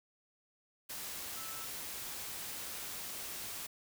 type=tone in noise; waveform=sine; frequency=1315 Hz; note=E6; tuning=5 cents flat; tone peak=-50 dBFS; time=1.36-1.66 s; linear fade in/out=10 ms; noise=white; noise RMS=-43 dBFS; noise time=0.89-3.67 s; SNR=-10 dB; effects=none